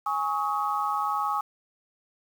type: chord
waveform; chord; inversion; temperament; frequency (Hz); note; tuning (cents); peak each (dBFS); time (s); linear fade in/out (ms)
sine; Ab suspended fourth; none; equal with one note detuned; 830.6 / 1108.7 / 1269.9; Ab5 / Db6 / Eb6; 0 / 0 / +35; -29; 0.06-1.41; 5
effects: 8-bit